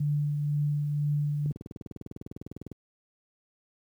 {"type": "tone with tremolo", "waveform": "sine", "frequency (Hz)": 146.83, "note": "D3", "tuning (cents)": 0, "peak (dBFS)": -23, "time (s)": [0, 1.52], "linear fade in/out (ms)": 5, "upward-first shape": "triangle", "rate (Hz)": 2, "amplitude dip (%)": 35}
{"type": "click train", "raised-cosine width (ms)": 3, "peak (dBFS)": -26, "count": 26, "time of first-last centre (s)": [1.46, 2.716], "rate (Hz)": 19.9}
{"effects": ["high-pass 80 Hz 12 dB/octave", "10-bit"]}